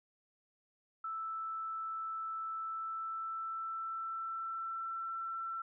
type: tone with pitch glide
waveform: sine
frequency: 1319 to 1342.1 Hz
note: E6 to E6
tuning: +1 to +31 cents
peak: -37 dBFS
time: 1.04-5.62 s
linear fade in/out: 5 ms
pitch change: +30 cents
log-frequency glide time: 2.52-5.05 s
effects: none